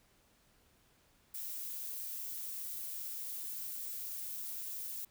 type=noise; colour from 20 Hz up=violet; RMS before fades=-42 dBFS; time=1.34-5.05 s; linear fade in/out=5 ms; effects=pink hiss -69 dBFS RMS until 5.1 s